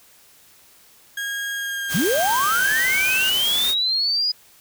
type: tone with pitch glide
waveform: 35% pulse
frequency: 1634 to 1533.4 Hz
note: G#6 to G6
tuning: -29 to -39 cents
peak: -23 dBFS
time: 1.17-3.3 s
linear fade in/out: 5 ms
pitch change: -110 cents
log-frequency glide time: 1.53-3.05 s
type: noise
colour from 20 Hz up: white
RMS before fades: -27 dBFS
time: 1.88-3.75 s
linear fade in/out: 50 ms
type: linear sweep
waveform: sine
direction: up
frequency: 133.8 to 4978 Hz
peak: -18 dBFS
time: 1.94-4.32 s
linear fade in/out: 10 ms
effects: white hiss -52 dBFS RMS until 4.6 s